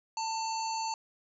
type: harmonic tone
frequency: 893 Hz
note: A5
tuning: 25 cents sharp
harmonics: 1 / 3 / 5 / 7 / 8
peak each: -32 / -45 / -40 / -45 / -45 dBFS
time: 0.17-0.94 s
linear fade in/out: 2 ms
effects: none